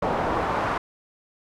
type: noise with band-pass filter sweep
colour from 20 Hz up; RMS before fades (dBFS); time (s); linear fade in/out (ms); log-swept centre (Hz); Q
brown; -25; 0.02-0.78; 5; 770 to 1200; 1.4
effects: none